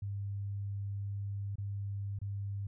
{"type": "tone with dropouts", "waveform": "sine", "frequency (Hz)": 100.1, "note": "G2", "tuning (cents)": 37, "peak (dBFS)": -35, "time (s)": [0.02, 2.67], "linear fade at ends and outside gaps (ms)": 5, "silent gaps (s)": [[1.557, 1.582], [2.189, 2.215]], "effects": []}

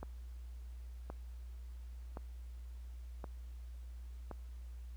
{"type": "click train", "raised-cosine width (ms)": 1, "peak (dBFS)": -30, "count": 5, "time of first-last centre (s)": [0.03, 4.313], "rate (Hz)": 0.934, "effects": ["added 60 Hz sine -45 dBFS peak until 4.96 s", "pink hiss -69 dBFS RMS until 4.96 s"]}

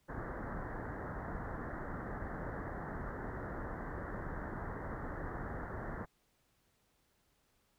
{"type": "low-pass noise", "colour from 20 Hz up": "pink", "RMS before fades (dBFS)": -42, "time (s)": [0.08, 6.06], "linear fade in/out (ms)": 20, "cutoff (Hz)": 1900, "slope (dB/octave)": 96, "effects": ["pink hiss -75 dBFS RMS until 7.78 s"]}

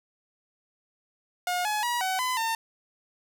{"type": "tone with pitch steps", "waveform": "sawtooth", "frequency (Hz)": [717, 846, 962, 753, 1012, 905], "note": ["F5", "G#5", "B5", "F#5", "B5", "A5"], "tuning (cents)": [45, 32, -46, 30, 42, 48], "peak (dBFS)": -22, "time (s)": [1.47, 2.55], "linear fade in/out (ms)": 2, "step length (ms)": 180, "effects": []}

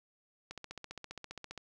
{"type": "click train", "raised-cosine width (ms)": 0.2, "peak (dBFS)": -26, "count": 17, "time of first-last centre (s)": [0.51, 1.577], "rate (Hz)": 15, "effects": []}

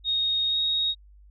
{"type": "tone with pitch glide", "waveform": "sine", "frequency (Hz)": [3729, 3759], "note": ["A#7", "A#7"], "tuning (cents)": [0, 14], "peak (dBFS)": -22, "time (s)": [0.04, 0.95], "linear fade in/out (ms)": 50, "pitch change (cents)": 14, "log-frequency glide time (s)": [0.48, 0.57], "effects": ["added 50 Hz sine -49 dBFS peak until 1.3 s"]}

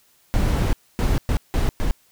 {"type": "noise bursts at uneven times", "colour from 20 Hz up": "brown", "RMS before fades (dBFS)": -19, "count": 5, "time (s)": [[0.34, 0.73], [0.99, 1.18], [1.29, 1.37], [1.54, 1.69], [1.8, 1.91]], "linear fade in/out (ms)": 0, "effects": ["white hiss -59 dBFS RMS until 2.11 s"]}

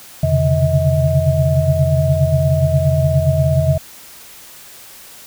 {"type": "tone cluster", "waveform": "sine", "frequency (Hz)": [86.2, 131.6, 139.1, 148.6, 639], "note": ["F2", "C3", "C#3", "D3", "D#5"], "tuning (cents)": [-22, 10, 6, 21, 46], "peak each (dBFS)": -18, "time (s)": [0.23, 3.78], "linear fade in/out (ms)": 5, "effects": ["white hiss -39 dBFS RMS until 5.26 s"]}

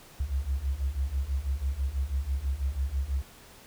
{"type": "beating tone pair", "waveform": "sine", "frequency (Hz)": [64.5, 70.6], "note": ["C2", "C#2"], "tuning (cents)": [-24, 32], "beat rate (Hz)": 6.1, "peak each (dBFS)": [-31, -29], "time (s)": [0.2, 3.22], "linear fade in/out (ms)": 5, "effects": ["pink hiss -52 dBFS RMS until 3.66 s"]}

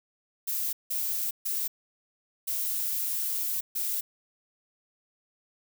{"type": "noise bursts at uneven times", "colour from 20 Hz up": "violet", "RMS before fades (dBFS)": -30, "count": 5, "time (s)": [[0.47, 0.73], [0.9, 1.31], [1.45, 1.68], [2.47, 3.61], [3.75, 4.01]], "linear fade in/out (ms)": 10, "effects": []}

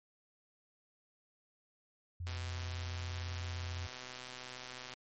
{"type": "tone with pitch glide", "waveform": "sine", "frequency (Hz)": [87.6, 88.26], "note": ["F2", "F2"], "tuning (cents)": [6, 19], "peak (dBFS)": -38, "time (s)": [2.2, 3.87], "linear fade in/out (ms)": 5, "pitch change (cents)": 13, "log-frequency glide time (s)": [2.43, 3.11]}
{"type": "click train", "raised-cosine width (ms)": 0.2, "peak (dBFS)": -28, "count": 337, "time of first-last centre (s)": [2.27, 4.937], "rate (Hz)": 126}
{"effects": ["MP3 32 kbps"]}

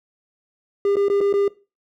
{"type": "tone with dropouts", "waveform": "triangle", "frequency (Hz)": 401.4, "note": "G4", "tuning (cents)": 41, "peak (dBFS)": -14, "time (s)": [0.85, 1.48], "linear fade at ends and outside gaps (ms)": 2, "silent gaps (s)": [[0.957, 0.967], [1.084, 1.099], [1.206, 1.211], [1.328, 1.338]], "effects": ["noise-tail reverb RT60 0.3 s tail -19 dB re dry"]}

